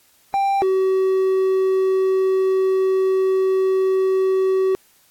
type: tone pair in turn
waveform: triangle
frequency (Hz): 789 / 379.5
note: G5 / F#4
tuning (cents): +11 / +44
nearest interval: octave + minor second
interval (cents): 1267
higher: first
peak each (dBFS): -14 / -13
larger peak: second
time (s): 0.34-0.62 / 0.62-4.75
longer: second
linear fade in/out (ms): 0
effects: white hiss -56 dBFS RMS until 5.1 s + AAC 64 kbps